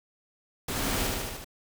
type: noise with echo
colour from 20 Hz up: pink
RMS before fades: -32 dBFS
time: 0.68-1.07 s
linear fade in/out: 5 ms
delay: 75 ms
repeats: 5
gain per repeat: -2 dB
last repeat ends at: 1.445 s
effects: none